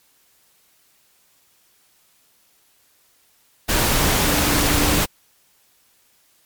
sine tone in noise, 293.7 Hz, D4, in tune, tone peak -24 dBFS, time 4.23-4.99 s, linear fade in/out 20 ms, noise pink, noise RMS -18 dBFS, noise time 3.68-5.06 s, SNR -9 dB, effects white hiss -59 dBFS RMS until 6.45 s + MP3 96 kbps

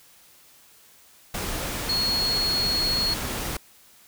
sine tone in noise, 4320 Hz, C#8, 45 cents flat, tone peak -22 dBFS, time 1.89-3.14 s, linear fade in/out 5 ms, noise pink, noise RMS -30 dBFS, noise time 1.34-3.57 s, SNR +5 dB, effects white hiss -54 dBFS RMS until 4.07 s

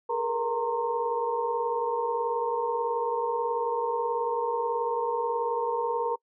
sine tone cluster, 423.7 / 456.7 / 475.1 / 921 / 1058 Hz, G#4 / A#4 / A#4 / A#5 / C6, +35 / -36 / +33 / -21 / +19 cents, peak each -36 / -38 / -29 / -29 / -36 dBFS, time 0.09-6.16 s, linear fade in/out 10 ms, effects noise-tail reverb RT60 0.1 s tail -26 dB re dry

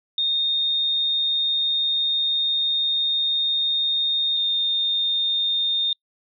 sine tone pair in turn, 3677 / 3649 Hz, A#7 / A#7, -24 / -38 cents, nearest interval unison, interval 14 cents, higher first, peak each -19 dBFS, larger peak neither, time 0.18-4.37 / 4.37-5.93 s, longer first, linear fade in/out 2 ms, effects noise-tail reverb RT60 0.1 s tail -26 dB re dry

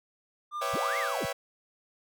triangle tone with vibrato, 1193 Hz, D6, 27 cents sharp, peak -30 dBFS, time 0.51-1.11 s, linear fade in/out 50 ms, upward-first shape triangle, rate 3.9 Hz, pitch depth 13 cents each way
sawtooth chord, C# half-diminished seventh, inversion third, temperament equal, 493.9 / 554.4 / 659.3 / 784 Hz, B4 / C#5 / E5 / G5, 0 / 0 / 0 / 0 cents, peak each -34 / -31 / -33 / -35 dBFS, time 0.61-1.33 s, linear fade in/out 10 ms
sine linear two-way sweep, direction up then down, 36.04 to 2205 to 36.04 Hz, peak -32 dBFS, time 0.73-1.26 s, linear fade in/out 10 ms, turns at 0.98 s
effects none

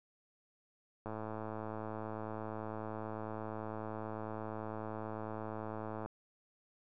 click train, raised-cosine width 1 ms, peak -28 dBFS, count 546, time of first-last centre 1.06-6.06 s, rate 109 Hz, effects none

